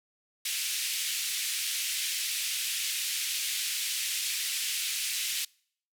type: band-pass noise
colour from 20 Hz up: pink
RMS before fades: -32 dBFS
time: 0.45-5.45 s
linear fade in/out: 5 ms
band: 2400 to 14000 Hz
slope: 24 dB/octave
effects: noise-tail reverb RT60 0.6 s tail -26 dB re dry